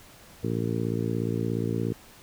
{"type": "harmonic tone", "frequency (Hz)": 57, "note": "A#1", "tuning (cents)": -38, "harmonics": [2, 3, 4, 5, 6, 7, 8], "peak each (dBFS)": [-30, -32, -33, -34, -35, -35, -36], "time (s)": [0.43, 1.93], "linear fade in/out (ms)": 10, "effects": ["pink hiss -51 dBFS RMS until 2.22 s"]}